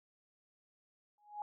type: tone with exponential growth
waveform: sine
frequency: 833 Hz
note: G#5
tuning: 5 cents sharp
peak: -35 dBFS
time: 1.18-1.42 s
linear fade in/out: 1 ms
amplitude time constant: 52 ms
effects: none